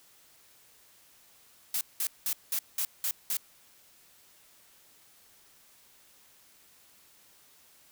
blue noise bursts, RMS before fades -30 dBFS, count 7, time 1.74-3.37 s, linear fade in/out 2 ms, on 70 ms, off 190 ms, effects white hiss -60 dBFS RMS until 7.91 s

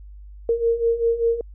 sine beating tone pair, 460 / 465.1 Hz, A#4 / A#4, -23 / -4 cents, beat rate 5.1 Hz, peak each -23 / -19 dBFS, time 0.49-1.41 s, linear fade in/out 2 ms, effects added 50 Hz sine -38 dBFS peak until 1.54 s

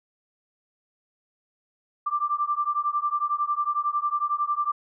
sine beating tone pair, 1174.7 / 1185.7 Hz, D6 / D6, 0 / +16 cents, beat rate 11 Hz, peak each -26 dBFS, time 2.06-4.72 s, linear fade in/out 10 ms, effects none

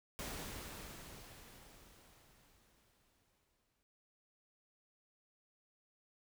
pink noise with exponential decay, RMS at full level -43 dBFS, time 0.19-3.83 s, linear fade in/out 0 ms, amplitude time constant 790 ms, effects none

